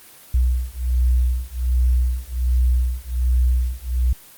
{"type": "beating tone pair", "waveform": "sine", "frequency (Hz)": [61.4, 62.7], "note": ["B1", "B1"], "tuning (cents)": [-9, 27], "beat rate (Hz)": 1.3, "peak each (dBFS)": -19, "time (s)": [0.34, 4.13], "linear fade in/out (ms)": 5, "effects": ["white hiss -45 dBFS RMS until 4.37 s", "Opus 24 kbps"]}